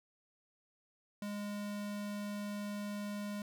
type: tone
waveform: square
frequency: 205.6 Hz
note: G#3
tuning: 17 cents flat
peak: -39 dBFS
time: 1.22-3.42 s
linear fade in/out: 2 ms
effects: none